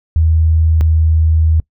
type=tone pair in turn; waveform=sine; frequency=80.2 / 79.75 Hz; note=E2 / D#2; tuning=-47 / +43 cents; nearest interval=unison; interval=10 cents; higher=first; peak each=-8 dBFS; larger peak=neither; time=0.16-0.81 / 0.81-1.6 s; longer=second; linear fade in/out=0 ms; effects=noise-tail reverb RT60 0.1 s tail -23 dB re dry